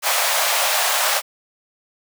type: high-pass noise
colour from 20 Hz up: pink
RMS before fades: -19 dBFS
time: 0.02-1.22 s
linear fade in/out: 50 ms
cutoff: 580 Hz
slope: 48 dB/octave
effects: none